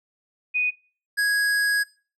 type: tone pair in turn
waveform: sine / square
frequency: 2484 / 1657.9 Hz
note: D#7 / G#6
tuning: -3 / -3 cents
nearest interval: perfect fifth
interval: 700 cents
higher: first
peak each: -20 dBFS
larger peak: neither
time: 0.54-0.71 / 1.17-1.84 s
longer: second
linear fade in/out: 20 ms
effects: noise-tail reverb RT60 0.4 s tail -22 dB re dry + low-pass 12000 Hz 12 dB/octave